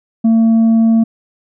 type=tone with tanh clipping; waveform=sine; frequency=226 Hz; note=A3; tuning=47 cents sharp; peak=-8 dBFS; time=0.24-1.04 s; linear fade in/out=10 ms; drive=3 dB; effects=none